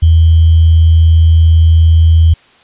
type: tone with sample-and-hold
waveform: sine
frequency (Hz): 81.3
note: E2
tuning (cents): -23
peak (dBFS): -3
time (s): 0.02-2.34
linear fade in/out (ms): 10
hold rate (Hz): 3150
effects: white hiss -45 dBFS RMS until 2.63 s + resampled to 8000 Hz